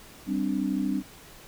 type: chord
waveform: sine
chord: G suspended fourth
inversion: none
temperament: equal with one note detuned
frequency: 196 / 260.7 / 293.7 Hz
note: G3 / C4 / D4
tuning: 0 / -6 / 0 cents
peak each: -29 dBFS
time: 0.26-1.03 s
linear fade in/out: 50 ms
effects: pink hiss -49 dBFS RMS until 1.47 s